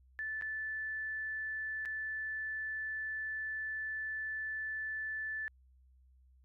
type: tone with dropouts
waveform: sine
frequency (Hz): 1750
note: A6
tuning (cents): -10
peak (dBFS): -36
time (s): 0.19-5.48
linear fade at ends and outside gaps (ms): 0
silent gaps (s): 0.412-0.422 / 1.852-1.857
effects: added 64 Hz sine -61 dBFS peak until 6.44 s